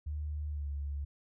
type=tone with pitch glide; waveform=sine; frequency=74.8 to 71.26 Hz; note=D2 to C#2; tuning=+32 to +48 cents; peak=-34 dBFS; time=0.06-1.05 s; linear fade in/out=10 ms; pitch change=-84 cents; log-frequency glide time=0.49-0.68 s; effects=none